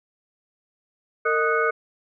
sine tone cluster, 456.1 / 621 / 1244 / 1485 / 2192 Hz, A#4 / D#5 / D#6 / F#6 / C#7, -38 / -3 / -1 / +6 / -20 cents, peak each -23 / -29 / -24 / -24 / -31 dBFS, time 1.25-1.71 s, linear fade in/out 10 ms, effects none

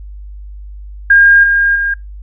sine tone with level steps, 1615 Hz, G#6, 49 cents flat, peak -3 / -8 / -12 dBFS, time 1.1-1.94 s, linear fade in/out 5 ms, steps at 1.43 / 1.75 s, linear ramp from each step 10 ms, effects noise-tail reverb RT60 0.2 s tail -26 dB re dry + added 50 Hz sine -27 dBFS peak until 2.22 s

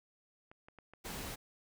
clicks, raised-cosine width 0.5 ms, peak -39 dBFS, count 4, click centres 0.515 / 0.685 / 0.787 / 0.936 s
pink noise, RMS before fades -43 dBFS, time 1.04-1.36 s, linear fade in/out 20 ms
effects none

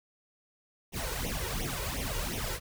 pink noise with flanger, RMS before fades -34 dBFS, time 0.92-2.6 s, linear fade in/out 50 ms, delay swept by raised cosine 0.32 to 2.12 ms, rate 2.8 Hz, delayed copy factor +0.9, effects none

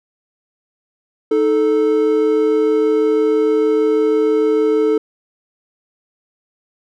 triangle tone pair together, 311.1 / 437.4 Hz, D#4 / A4, 0 / -10 cents, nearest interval tritone, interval 590 cents, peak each -16 / -11 dBFS, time 1.31-4.98 s, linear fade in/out 5 ms, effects none

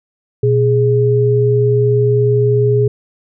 sine tone pair together, 121.38 / 415.3 Hz, B2 / G#4, -30 / 0 cents, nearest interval octave + major sixth, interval 2130 cents, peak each -12 dBFS, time 0.43-2.88 s, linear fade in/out 5 ms, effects none

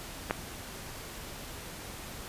clicks, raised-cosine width 0.5 ms, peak -23 / -12 dBFS, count 2, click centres 0.299 / 0.309 s, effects pink hiss -43 dBFS RMS until 2.28 s + resampled to 32000 Hz

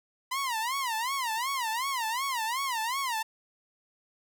sawtooth tone with vibrato, 987.8 Hz, B5, in tune, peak -25 dBFS, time 0.31-3.23 s, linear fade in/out 10 ms, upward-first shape sine, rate 2.7 Hz, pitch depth 210 cents each way, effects none

